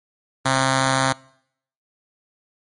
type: tone with notch filter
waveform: 5% pulse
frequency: 132.7 Hz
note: C3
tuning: 25 cents sharp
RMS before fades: -19 dBFS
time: 0.45-1.13 s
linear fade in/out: 10 ms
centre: 400 Hz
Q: 1.8
effects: noise-tail reverb RT60 0.7 s tail -24 dB re dry + MP3 48 kbps